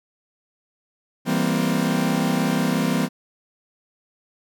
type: chord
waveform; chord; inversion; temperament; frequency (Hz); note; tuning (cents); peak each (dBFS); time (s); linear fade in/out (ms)
40% pulse; C dominant seventh; first; equal with one note detuned; 164.81 / 196 / 235.9 / 261.6; E3 / G3 / Bb3 / C4; 0 / 0 / +21 / 0; -24; 1.25-3.09; 50
effects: none